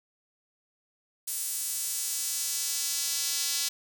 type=tone with high-pass filter sweep; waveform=square; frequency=153.5 Hz; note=D#3; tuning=23 cents flat; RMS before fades=-31 dBFS; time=1.27-3.69 s; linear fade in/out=10 ms; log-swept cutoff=9100 to 4800 Hz; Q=1.2; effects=none